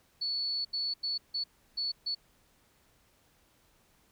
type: tone bursts at uneven times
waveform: sine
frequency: 4432 Hz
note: C#8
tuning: 1 cent flat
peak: -30 dBFS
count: 6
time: 0.21-0.65 / 0.73-0.94 / 1.03-1.18 / 1.34-1.44 / 1.77-1.92 / 2.06-2.15 s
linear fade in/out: 10 ms
effects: pink hiss -67 dBFS RMS until 4.11 s